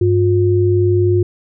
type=tone pair together; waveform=sine; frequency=100 / 356.4 Hz; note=G2 / F4; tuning=+35 / +35 cents; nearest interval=octave + minor seventh; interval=2200 cents; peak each=-13 dBFS; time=0.01-1.23 s; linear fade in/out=5 ms; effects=none